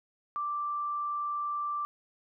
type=tone; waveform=sine; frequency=1174.7 Hz; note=D6; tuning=in tune; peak=-30 dBFS; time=0.36-1.85 s; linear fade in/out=0 ms; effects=none